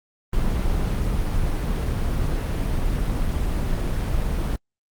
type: noise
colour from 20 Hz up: brown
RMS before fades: -22 dBFS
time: 0.33-4.56 s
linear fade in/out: 2 ms
effects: Opus 24 kbps